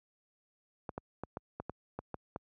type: clicks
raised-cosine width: 1 ms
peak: -24 dBFS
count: 9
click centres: 0.892 / 0.979 / 1.236 / 1.371 / 1.6 / 1.696 / 1.99 / 2.143 / 2.361 s
effects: high-pass 60 Hz 12 dB/octave